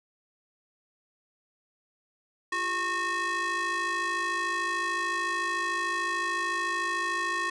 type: ring-modulated tone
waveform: square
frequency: 371.7 Hz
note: F#4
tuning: 8 cents sharp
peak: -25 dBFS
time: 2.52-7.5 s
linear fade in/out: 5 ms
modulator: 1460 Hz
effects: resampled to 22050 Hz + 9-bit